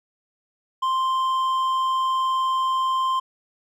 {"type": "tone with hard clipping", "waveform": "sine", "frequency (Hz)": 1046.5, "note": "C6", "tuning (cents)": 0, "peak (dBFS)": -21, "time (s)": [0.82, 3.2], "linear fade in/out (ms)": 10, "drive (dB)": 5, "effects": []}